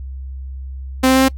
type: tone with pitch steps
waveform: sawtooth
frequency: 260 / 261.8 / 263.6 / 265.5 Hz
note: C4 / C4 / C4 / C4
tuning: -11 / +1 / +13 / +25 cents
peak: -6 dBFS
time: 1.03-1.286 s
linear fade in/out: 10 ms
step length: 64 ms
effects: noise-tail reverb RT60 0.1 s tail -23 dB re dry + added 66 Hz sine -26 dBFS peak until 1.37 s